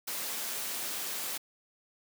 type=high-pass noise; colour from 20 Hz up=white; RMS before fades=-36 dBFS; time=0.07-1.38 s; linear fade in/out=10 ms; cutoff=210 Hz; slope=12 dB/octave; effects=none